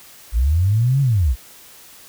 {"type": "linear two-way sweep", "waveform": "sine", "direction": "up then down", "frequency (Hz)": [51, 142, 51], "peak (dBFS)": -13, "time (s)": [0.32, 1.36], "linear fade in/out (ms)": 50, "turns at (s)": 1.01, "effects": ["white hiss -44 dBFS RMS until 2.08 s"]}